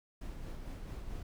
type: noise with tremolo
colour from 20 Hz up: brown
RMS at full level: -41 dBFS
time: 0.21-1.23 s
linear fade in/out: 5 ms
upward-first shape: sine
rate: 4.5 Hz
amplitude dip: 35%
effects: none